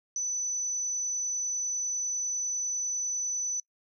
sine tone, 5990 Hz, F#8, 20 cents sharp, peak -28 dBFS, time 0.16-3.6 s, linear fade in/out 2 ms, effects noise-tail reverb RT60 0.1 s tail -24 dB re dry

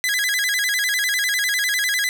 sawtooth tone with vibrato, 1821 Hz, A#6, 41 cents flat, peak -15 dBFS, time 0.04-2.09 s, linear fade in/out 0 ms, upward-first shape square, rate 10 Hz, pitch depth 170 cents each way, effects none

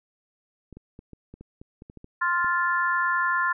clicks, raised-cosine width 3 ms, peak -30 dBFS, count 12, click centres 0.727 / 0.77 / 0.991 / 1.133 / 1.34 / 1.41 / 1.615 / 1.821 / 1.899 / 1.973 / 2.044 / 2.445 s
sine chord, F major, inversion second, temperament just, 1047.7 / 1396.9 / 1746.1 Hz, C6 / F6 / A6, +2 / 0 / -14 cents, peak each -25 / -26 / -26 dBFS, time 2.21-3.53 s, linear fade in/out 10 ms
effects none

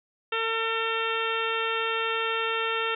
harmonic tone, 451.5 Hz, A4, 45 cents sharp, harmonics 1 / 2 / 3 / 4 / 5 / 6 / 7 / 8, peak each -31 / -36 / -30 / -34 / -38 / -32 / -36 / -39 dBFS, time 0.32-2.95 s, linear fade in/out 5 ms, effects none

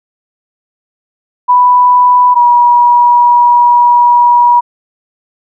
sine tone pair in turn, 989 / 964.2 Hz, B5 / B5, +2 / -42 cents, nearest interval unison, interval 44 cents, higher first, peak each -3 dBFS, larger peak neither, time 1.48-2.35 / 2.35-4.61 s, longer second, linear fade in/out 20 ms, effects none

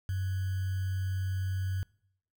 sine tone with sample-and-hold, 94.3 Hz, F#2, 33 cents sharp, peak -29 dBFS, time 0.09-1.83 s, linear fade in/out 0 ms, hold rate 1575 Hz, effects noise-tail reverb RT60 0.7 s tail -24 dB re dry

